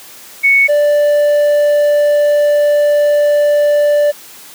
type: tone pair in turn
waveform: sine / triangle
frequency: 2217 / 587.2 Hz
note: C#7 / D5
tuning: 0 / 0 cents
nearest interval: octave + major seventh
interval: 2300 cents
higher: first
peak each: -6 dBFS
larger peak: neither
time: 0.43-0.68 / 0.68-4.12 s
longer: second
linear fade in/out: 20 ms
effects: white hiss -36 dBFS RMS until 4.54 s + high-pass 150 Hz 12 dB/octave